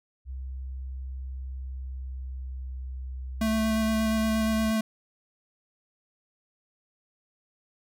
sine tone with pitch glide, 65.2 to 64.23 Hz, C2 to C2, -5 to -31 cents, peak -33 dBFS, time 0.25-4.73 s, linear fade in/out 50 ms, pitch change -26 cents, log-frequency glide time 1.46-3.14 s
square tone with vibrato, 220 Hz, A3, in tune, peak -24 dBFS, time 3.41-4.81 s, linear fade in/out 5 ms, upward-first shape square, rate 8.5 Hz, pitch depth 9 cents each way
effects none

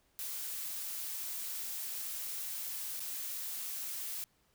blue noise with dropouts, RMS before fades -40 dBFS, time 0.19-4.24 s, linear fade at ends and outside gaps 0 ms, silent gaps 2.996-3.003 s, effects pink hiss -72 dBFS RMS until 4.54 s

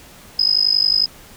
sine tone with amplitude modulation, 5050 Hz, D#8, 25 cents sharp, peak -9 dBFS, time 0.39-1.06 s, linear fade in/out 5 ms, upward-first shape sine, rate 51.1 Hz, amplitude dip 95%, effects pink hiss -43 dBFS RMS until 1.36 s

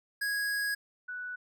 square / sine tone pair in turn, 1656 / 1480.9 Hz, G#6 / F#6, -5 / +1 cents, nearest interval major second, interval 194 cents, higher first, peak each -30 / -36 dBFS, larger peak first, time 0.21-0.75 / 1.08-1.36 s, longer first, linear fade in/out 10 ms, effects none

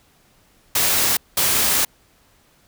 white noise bursts at uneven times, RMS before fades -18 dBFS, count 2, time 0.75-1.17 / 1.37-1.85 s, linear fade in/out 5 ms, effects pink hiss -57 dBFS RMS until 2.67 s

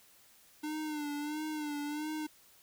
square tone with vibrato, 300 Hz, D4, 37 cents sharp, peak -36 dBFS, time 0.63-2.27 s, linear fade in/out 10 ms, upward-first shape sine, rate 1.5 Hz, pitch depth 56 cents each way, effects white hiss -62 dBFS RMS until 2.62 s

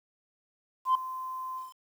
sine tone with ADSR envelope, 1034 Hz, C6, 21 cents flat, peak -17 dBFS, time 0.85-1.74 s, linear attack 100 ms, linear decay 4 ms, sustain -17 dB, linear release 170 ms, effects tanh soft clip ceiling -18 dBFS + 9-bit

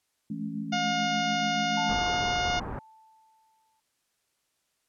sine chord, A major seventh, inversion second, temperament equal with one note detuned, 164.81 / 207.7 / 214.6 / 277.2 Hz, E3 / G#3 / A3 / C#4, 0 / 0 / -43 / 0 cents, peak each -38 / -39 / -34 / -37 dBFS, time 0.3-1.95 s, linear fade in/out 5 ms
harmonic tone, 715 Hz, F5, 41 cents sharp, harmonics 1 / 2 / 3 / 4 / 5 / 6 / 7 / 8 / 9, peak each -28 / -33 / -35 / -35 / -37 / -43 / -41 / -42 / -45 dBFS, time 0.72-2.6 s, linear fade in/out 10 ms
sine tone with exponential decay, 880 Hz, A5, in tune, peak -30 dBFS, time 1.77-3.8 s, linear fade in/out 5 ms, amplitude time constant 440 ms
pink low-pass noise, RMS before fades -35 dBFS, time 1.89-2.79 s, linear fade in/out 2 ms, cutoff 1400 Hz, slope 24 dB/octave
effects white hiss -75 dBFS RMS until 4.88 s + low-pass 11000 Hz 12 dB/octave

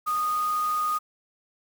sine tone in noise, 1235 Hz, D#6, 13 cents flat, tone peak -23 dBFS, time 0.06-0.99 s, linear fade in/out 20 ms, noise white, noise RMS -41 dBFS, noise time 0.06-0.99 s, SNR +15 dB, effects none

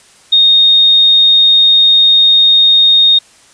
sine tone, 3700 Hz, A#7, 14 cents flat, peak -4 dBFS, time 0.32-3.19 s, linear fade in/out 10 ms, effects white hiss -44 dBFS RMS until 3.53 s + resampled to 22050 Hz

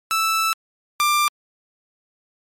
sawtooth tone pair in turn, 1318.5 / 1186.9 Hz, E6 / D6, 0 / +18 cents, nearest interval major second, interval 182 cents, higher first, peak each -14 / -12 dBFS, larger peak second, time 0.11-0.53 / 1-1.28 s, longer first, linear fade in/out 0 ms, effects MP3 64 kbps

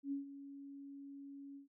sine tone with ADSR envelope, 278.9 Hz, C#4, 11 cents sharp, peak -35 dBFS, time 0.03-1.68 s, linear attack 88 ms, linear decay 130 ms, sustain -13 dB, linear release 120 ms, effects noise-tail reverb RT60 0.1 s tail -23 dB re dry

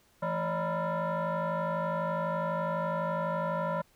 sine tone with frequency modulation, 220 Hz, A3, in tune, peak -27 dBFS, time 0.22-3.82 s, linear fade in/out 10 ms, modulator 388 Hz, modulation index 2.7, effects tanh soft clip ceiling -25 dBFS + pink hiss -65 dBFS RMS until 3.95 s

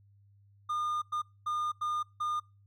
triangle tone bursts at uneven times, 1214 Hz, D#6, 43 cents flat, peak -28 dBFS, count 5, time 0.69-1.02 / 1.12-1.22 / 1.46-1.72 / 1.81-2.03 / 2.2-2.4 s, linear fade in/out 10 ms, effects noise-tail reverb RT60 0.3 s tail -24 dB re dry + added 100 Hz sine -59 dBFS peak until 2.66 s

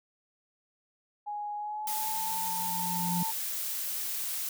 sine tone with pitch glide, 830.6 to 895.4 Hz, G#5 to A5, 0 to +30 cents, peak -33 dBFS, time 1.26-3.32 s, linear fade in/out 20 ms, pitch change +130 cents, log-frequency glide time 1.56-2.39 s
sine tone with exponential growth, 174.6 Hz, F3, in tune, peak -27 dBFS, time 1.85-3.23 s, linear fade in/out 2 ms, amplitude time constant 300 ms
blue noise, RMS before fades -34 dBFS, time 1.87-4.49 s, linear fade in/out 2 ms
effects none

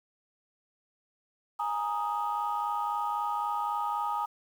sine chord, Ab suspended second, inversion none, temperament just, 830.6 / 934.4 / 1245.9 Hz, Ab5 / Bb5 / Eb6, 0 / +4 / +2 cents, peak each -32 dBFS, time 1.59-4.26 s, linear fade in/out 10 ms, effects tanh soft clip ceiling -21 dBFS + 9-bit

